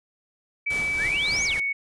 sine tone with pitch glide, 2298 to 2222 Hz, D7 to C#7, -38 to +4 cents, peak -23 dBFS, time 0.66-1.73 s, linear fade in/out 10 ms, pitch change -58 cents, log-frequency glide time 1.37-1.52 s
pink noise with tremolo, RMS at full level -34 dBFS, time 0.7-1.6 s, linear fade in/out 5 ms, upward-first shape triangle, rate 3.5 Hz, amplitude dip 45%
sine exponential two-way sweep, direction up then down, 1480 to 6820 to 1480 Hz, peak -26 dBFS, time 0.97-1.59 s, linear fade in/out 50 ms, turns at 1.44 s
effects resampled to 24000 Hz

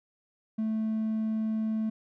triangle tone, 219.3 Hz, A3, 6 cents flat, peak -24 dBFS, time 0.58-1.9 s, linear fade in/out 10 ms, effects tanh soft clip ceiling -21 dBFS

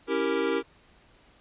square chord, C# diminished seventh, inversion none, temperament equal, 277.2 / 329.6 / 392 / 466.2 Hz, C#4 / E4 / G4 / Bb4, 0 / 0 / 0 / 0 cents, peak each -33 / -32 / -30 / -29 dBFS, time 0.07-0.63 s, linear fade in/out 50 ms, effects pink hiss -59 dBFS RMS until 1.4 s + resampled to 8000 Hz

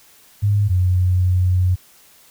sine tone pair in turn, 102.3 / 91.14 Hz, G#2 / F#2, -26 / -26 cents, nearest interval major second, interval 200 cents, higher first, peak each -13 dBFS, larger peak neither, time 0.42-0.69 / 0.69-1.76 s, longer second, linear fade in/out 20 ms, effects white hiss -50 dBFS RMS until 2.3 s

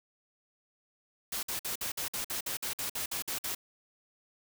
white noise bursts, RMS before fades -35 dBFS, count 14, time 1.32-3.549 s, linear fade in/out 5 ms, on 110 ms, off 53 ms, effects none

